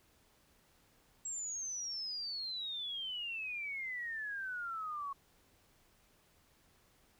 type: exponential sweep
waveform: sine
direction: down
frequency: 7660 to 1100 Hz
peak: -38 dBFS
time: 1.25-5.13 s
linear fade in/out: 5 ms
effects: pink hiss -69 dBFS RMS until 7.19 s